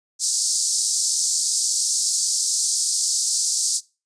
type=band-pass noise; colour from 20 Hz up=white; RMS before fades=-22 dBFS; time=0.19-3.81 s; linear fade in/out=50 ms; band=4600 to 9100 Hz; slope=48 dB/octave; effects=noise-tail reverb RT60 0.3 s tail -22 dB re dry + resampled to 22050 Hz